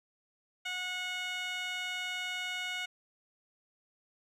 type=tone with band-pass filter; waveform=15% pulse; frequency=730 Hz; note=F#5; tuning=24 cents flat; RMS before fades=-37 dBFS; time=0.65-2.86 s; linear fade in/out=10 ms; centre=2900 Hz; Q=1.1; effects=none